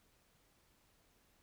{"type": "silence", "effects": ["pink hiss -72 dBFS RMS until 1.42 s"]}